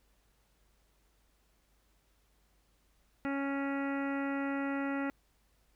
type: harmonic tone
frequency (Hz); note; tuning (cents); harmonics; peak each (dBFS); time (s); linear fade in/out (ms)
277.2; C#4; 0; 1 / 2 / 3 / 4 / 5 / 6 / 7 / 8 / 9 / 10; -33 / -41 / -43 / -50 / -42 / -51 / -44 / -55 / -51 / -58; 3.25-5.1; 0
effects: added 50 Hz sine -70 dBFS peak until 5.75 s + pink hiss -73 dBFS RMS until 5.75 s